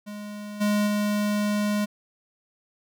square tone with level steps, 207.7 Hz, G#3, in tune, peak -35 / -21 / -23 dBFS, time 0.06-1.86 s, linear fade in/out 20 ms, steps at 0.6 / 0.86 s, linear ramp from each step 20 ms, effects none

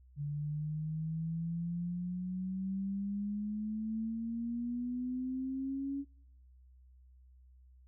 sine exponential sweep, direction up, 143.7 to 280.7 Hz, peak -34 dBFS, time 0.16-6.05 s, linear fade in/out 50 ms, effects noise-tail reverb RT60 0.6 s tail -23 dB re dry + added 63 Hz sine -57 dBFS peak until 7.87 s

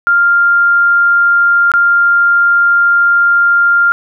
sine tone with dropouts, 1396.9 Hz, F6, in tune, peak -6 dBFS, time 0.07-3.92 s, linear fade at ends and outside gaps 0 ms, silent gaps 1.717-1.738 s, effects none

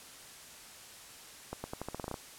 accelerating click train, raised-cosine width 1 ms, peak -23 dBFS, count 11, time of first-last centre 1.53-2.142 s, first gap 110 ms, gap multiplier 0.86, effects white hiss -51 dBFS RMS until 2.38 s + low-pass 11000 Hz 12 dB/octave

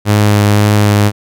sawtooth tone with vibrato, 103.83 Hz, G#2, in tune, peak -3 dBFS, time 0.05-1.12 s, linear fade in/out 50 ms, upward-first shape sine, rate 1.9 Hz, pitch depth 12 cents each way, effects none

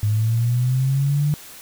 sine linear sweep, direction up, 103.7 to 149.9 Hz, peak -16 dBFS, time 0.03-1.34 s, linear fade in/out 0 ms, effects white hiss -41 dBFS RMS until 1.61 s

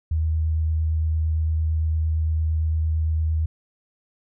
sine tone with vibrato, 79.2 Hz, D#2, 31 cents sharp, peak -19 dBFS, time 0.11-3.46 s, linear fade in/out 5 ms, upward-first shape sine, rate 8.8 Hz, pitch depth 11 cents each way, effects none

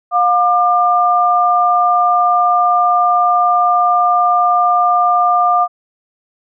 sine tone pair together, 712 / 1197.4 Hz, F5 / D6, +33 / +33 cents, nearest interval major sixth, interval 900 cents, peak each -12 dBFS, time 0.11-5.68 s, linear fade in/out 50 ms, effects none

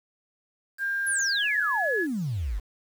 sine tone with pitch glide, 1600 to 1695.1 Hz, G6 to G#6, +35 to +35 cents, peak -25 dBFS, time 0.78-2.07 s, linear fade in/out 50 ms, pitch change +100 cents, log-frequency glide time 1.32-1.48 s
sine exponential sweep, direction down, 11550 to 42.86 Hz, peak -26 dBFS, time 1.06-2.6 s, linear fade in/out 20 ms
effects 8-bit

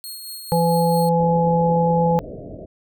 15% pulse tone with tremolo, 4280 Hz, C8, 38 cents sharp, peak -24 dBFS, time 0.04-1.09 s, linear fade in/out 0 ms, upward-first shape sine, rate 4.5 Hz, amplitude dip 35%
harmonic tone, 168.3 Hz, E3, 36 cents sharp, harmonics 1 / 3 / 5, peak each -18 / -19 / -20 dBFS, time 0.52-2.19 s, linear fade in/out 0 ms
white low-pass noise, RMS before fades -35 dBFS, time 1.19-2.66 s, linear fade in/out 10 ms, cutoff 660 Hz, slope 96 dB/octave
effects none

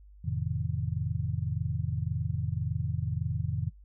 sine chord, F dominant seventh, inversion none, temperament just, 87.31 / 109.13 / 130.96 / 157.15 Hz, F2 / A2 / C3 / Eb3, 0 / -14 / +2 / +18 cents, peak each -34 / -34 / -34 / -35 dBFS, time 0.24-3.7 s, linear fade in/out 10 ms, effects noise-tail reverb RT60 0.1 s tail -20 dB re dry + added 50 Hz sine -50 dBFS peak until 3.84 s

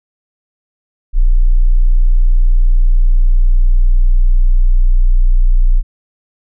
sine tone, 30.08 Hz, B0, 45 cents flat, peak -5 dBFS, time 1.13-5.83 s, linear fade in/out 50 ms, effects none

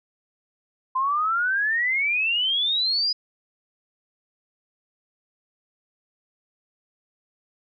sine exponential sweep, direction up, 1023 to 5000 Hz, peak -20 dBFS, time 0.95-3.13 s, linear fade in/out 10 ms, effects none

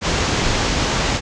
pink low-pass noise, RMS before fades -19 dBFS, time 0.01-1.21 s, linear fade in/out 50 ms, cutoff 7100 Hz, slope 48 dB/octave, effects none

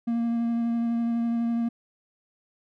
triangle tone with vibrato, 233.1 Hz, A#3, in tune, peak -21 dBFS, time 0.07-1.69 s, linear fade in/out 10 ms, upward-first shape sine, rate 12 Hz, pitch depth 12 cents each way, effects none

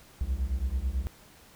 triangle beating tone pair, 60.4 / 69.5 Hz, B1 / C#2, -38 / +5 cents, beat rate 9.1 Hz, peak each -28 dBFS, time 0.21-1.07 s, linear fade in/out 0 ms, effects pink hiss -55 dBFS RMS until 1.55 s

